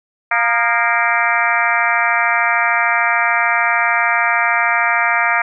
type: harmonic tone with a mistuned harmonic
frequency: 233.3 Hz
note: A#3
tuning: 2 cents sharp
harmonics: 3 / 4 / 5 / 6 / 7 / 8 / 9 / 10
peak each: -21 / -21 / -21 / -21 / -21 / -21 / -21 / -21 dBFS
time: 0.31-5.42 s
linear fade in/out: 5 ms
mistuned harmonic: 5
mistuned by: +78 cents
effects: none